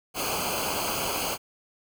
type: noise with comb filter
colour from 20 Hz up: pink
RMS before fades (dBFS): -29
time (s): 0.14-1.38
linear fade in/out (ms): 50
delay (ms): 0.54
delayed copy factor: -0.85
effects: none